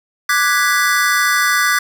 square chord, G# half-diminished seventh, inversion second, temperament equal, 1174.7 / 1480 / 1661.2 / 1975.5 Hz, D6 / F#6 / G#6 / B6, 0 / 0 / 0 / 0 cents, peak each -19 dBFS, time 0.29-1.79 s, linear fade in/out 5 ms, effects none

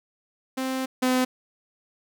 sawtooth tone pair in turn, 261.6 / 255 Hz, C4 / C4, 0 / -44 cents, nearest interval unison, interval 44 cents, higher first, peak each -22 / -16 dBFS, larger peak second, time 0.57-0.86 / 1.02-1.25 s, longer first, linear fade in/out 10 ms, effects none

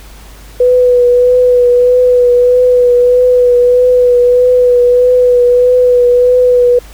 sine tone with vibrato, 493.9 Hz, B4, in tune, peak -4 dBFS, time 0.6-6.79 s, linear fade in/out 5 ms, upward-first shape triangle, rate 1.6 Hz, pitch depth 25 cents each way, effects added 50 Hz sine -32 dBFS peak until 6.93 s + pink hiss -38 dBFS RMS until 6.93 s

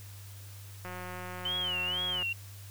click train, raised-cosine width 0.5 ms, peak -27 dBFS, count 250, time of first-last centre 0.85-2.226 s, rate 181 Hz
sine tone with vibrato, 3007 Hz, F#7, 27 cents sharp, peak -30 dBFS, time 1.45-2.33 s, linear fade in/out 5 ms, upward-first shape sine, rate 2.1 Hz, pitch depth 170 cents each way
effects added 99 Hz sine -45 dBFS peak until 2.7 s + white hiss -53 dBFS RMS until 2.7 s

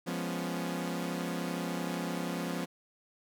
sawtooth chord, C# dominant seventh, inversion first, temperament equal, 174.61 / 207.7 / 246.9 / 277.2 Hz, E#3 / G#3 / B3 / C#4, 0 / 0 / 0 / 0 cents, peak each -32 / -38 / -35 / -36 dBFS, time 0.06-2.66 s, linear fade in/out 20 ms, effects none

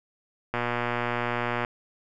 click train, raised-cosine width 0.5 ms, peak -12 dBFS, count 134, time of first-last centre 0.54-1.648 s, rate 120 Hz, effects none

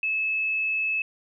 sine tone, 2600 Hz, E7, 24 cents flat, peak -23 dBFS, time 0.03-1.02 s, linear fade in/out 2 ms, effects none

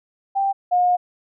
sine tone pair in turn, 786 / 717.2 Hz, G5 / F5, +4 / +46 cents, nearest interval major second, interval 158 cents, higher first, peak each -17 / -14 dBFS, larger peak second, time 0.35-0.53 / 0.71-0.97 s, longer second, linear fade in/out 20 ms, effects none

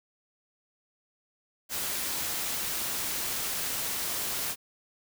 white noise, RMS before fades -32 dBFS, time 1.69-4.56 s, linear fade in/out 50 ms, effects none

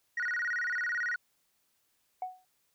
sine tone with vibrato, 1661.2 Hz, G#6, in tune, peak -28 dBFS, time 0.17-1.16 s, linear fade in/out 5 ms, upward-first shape square, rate 18 Hz, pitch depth 220 cents each way
sine tone with exponential decay, 740 Hz, F#5, in tune, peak -29 dBFS, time 2.22-2.45 s, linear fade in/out 2 ms, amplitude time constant 48 ms
effects tanh soft clip ceiling -27 dBFS + white hiss -74 dBFS RMS until 2.74 s

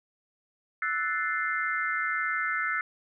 sine chord, F# half-diminished seventh, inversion third, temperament equal, 1318.5 / 1480 / 1760 / 2093 Hz, E6 / F#6 / A6 / C7, 0 / 0 / 0 / 0 cents, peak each -32 dBFS, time 0.82-2.81 s, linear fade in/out 2 ms, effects none

